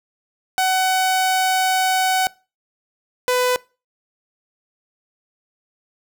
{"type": "tone pair in turn", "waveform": "sawtooth", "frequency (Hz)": [750, 499.7], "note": ["F#5", "B4"], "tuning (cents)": [23, 20], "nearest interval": "perfect fifth", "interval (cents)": 703, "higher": "first", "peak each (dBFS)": -12, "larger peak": "neither", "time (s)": [[0.58, 2.27], [3.28, 3.56]], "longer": "first", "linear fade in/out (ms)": 0, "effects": ["noise-tail reverb RT60 0.3 s tail -22 dB re dry"]}